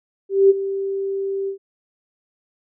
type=tone with ADSR envelope; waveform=sine; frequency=391.3 Hz; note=G4; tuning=3 cents flat; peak=-7 dBFS; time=0.29-1.58 s; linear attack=210 ms; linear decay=25 ms; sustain=-14 dB; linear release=100 ms; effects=none